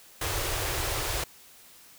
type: band-stop noise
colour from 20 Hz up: pink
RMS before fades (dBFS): -30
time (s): 0.21-1.24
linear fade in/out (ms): 5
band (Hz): 130 to 320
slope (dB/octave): 48
effects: white hiss -53 dBFS RMS until 1.98 s